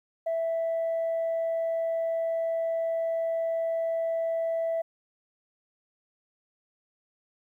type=tone; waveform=sine; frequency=659.3 Hz; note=E5; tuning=in tune; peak=-24 dBFS; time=0.26-4.82 s; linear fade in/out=10 ms; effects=tanh soft clip ceiling -23 dBFS + 11-bit